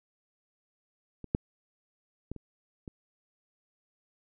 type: clicks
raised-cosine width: 3 ms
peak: -28 / -12 / -23 / -30 / -28 dBFS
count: 5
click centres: 1.243 / 1.349 / 2.316 / 2.363 / 2.878 s
effects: none